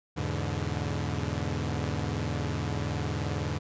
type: chord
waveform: sawtooth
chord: E dominant seventh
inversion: none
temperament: equal with one note detuned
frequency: 82.41 / 103.83 / 123.47 / 144.73 Hz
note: E2 / G#2 / B2 / D3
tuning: 0 / 0 / 0 / -25 cents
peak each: -30 / -30 / -34 / -30 dBFS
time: 0.16-3.59 s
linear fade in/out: 20 ms
effects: resampled to 16000 Hz